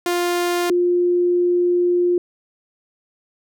sawtooth / sine tone pair in turn, 350.8 / 353.2 Hz, F4 / F4, +8 / +20 cents, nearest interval unison, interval 12 cents, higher second, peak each -14 / -14 dBFS, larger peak neither, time 0.06-0.7 / 0.7-2.18 s, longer second, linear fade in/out 2 ms, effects none

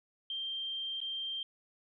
sine tone with dropouts, 3165 Hz, G7, 16 cents sharp, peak -35 dBFS, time 0.3-1.43 s, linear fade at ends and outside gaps 2 ms, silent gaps 1.004-1.014 s, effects none

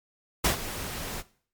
pink noise with ADSR envelope, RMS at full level -21 dBFS, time 0.44-1.23 s, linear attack 8 ms, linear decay 110 ms, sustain -14 dB, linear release 40 ms, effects noise-tail reverb RT60 0.5 s tail -19 dB re dry + MP3 96 kbps

